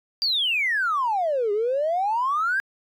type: exponential two-way sweep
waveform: triangle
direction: down then up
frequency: 4793 to 400.6 to 1643 Hz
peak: -17 dBFS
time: 0.22-2.6 s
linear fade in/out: 0 ms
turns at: 1.52 s
effects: tanh soft clip ceiling -18 dBFS